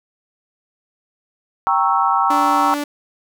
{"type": "chord", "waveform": "sine", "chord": "G diminished seventh", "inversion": "none", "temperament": "equal with one note detuned", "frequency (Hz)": [784, 932.3, 1103.6, 1318.5], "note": ["G5", "Bb5", "Db6", "Fb6"], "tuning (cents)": [0, 0, -8, 0], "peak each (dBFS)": -19, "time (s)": [1.67, 2.74], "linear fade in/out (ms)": 0}
{"type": "tone", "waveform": "sawtooth", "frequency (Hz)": 290.9, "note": "D4", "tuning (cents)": -16, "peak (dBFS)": -17, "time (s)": [2.3, 2.84], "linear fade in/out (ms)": 5}
{"effects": []}